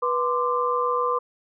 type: tone cluster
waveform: sine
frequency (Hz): 489.7 / 1036 / 1183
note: B4 / C6 / D6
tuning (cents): -15 / -17 / +12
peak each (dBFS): -25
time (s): 0.02-1.19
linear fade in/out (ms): 10
effects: none